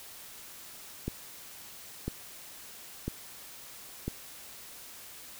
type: click train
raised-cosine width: 3 ms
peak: -19 dBFS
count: 4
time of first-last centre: 1.08-4.08 s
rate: 1 Hz
effects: white hiss -48 dBFS RMS until 5.39 s